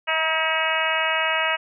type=harmonic tone with a mistuned harmonic; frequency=320.2 Hz; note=D#4; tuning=50 cents sharp; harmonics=2 / 3 / 4 / 5 / 6 / 7 / 8 / 9; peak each=-28 / -28 / -28 / -28 / -28 / -28 / -28 / -28 dBFS; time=0.07-1.57 s; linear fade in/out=20 ms; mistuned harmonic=3; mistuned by=-17 cents; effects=none